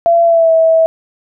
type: tone with pitch glide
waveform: sine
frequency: 678 to 650 Hz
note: E5 to E5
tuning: +49 to -24 cents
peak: -6 dBFS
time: 0.06-0.86 s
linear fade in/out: 0 ms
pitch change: -73 cents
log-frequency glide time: 0.24-0.52 s
effects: none